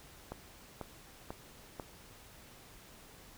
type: click train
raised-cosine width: 1 ms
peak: -26 dBFS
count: 4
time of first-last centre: 0.32-1.798 s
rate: 2.03 Hz
effects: pink hiss -56 dBFS RMS until 3.37 s